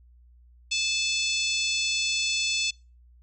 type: harmonic tone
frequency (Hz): 871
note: A5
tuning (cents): -18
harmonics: 3 / 4 / 5 / 6 / 7 / 8 / 9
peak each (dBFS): -28 / -30 / -32 / -34 / -35 / -36 / -37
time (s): 0.71-2.71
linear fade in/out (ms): 10
effects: noise-tail reverb RT60 0.3 s tail -24 dB re dry + added 60 Hz sine -52 dBFS peak until 3.22 s